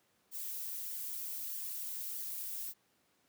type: noise with flanger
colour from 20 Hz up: violet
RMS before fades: -41 dBFS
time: 0.31-2.74 s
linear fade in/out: 50 ms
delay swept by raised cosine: 0.76 to 3.76 ms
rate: 1.6 Hz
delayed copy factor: -0.5
effects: pink hiss -73 dBFS RMS until 3.28 s + high-pass 150 Hz 12 dB/octave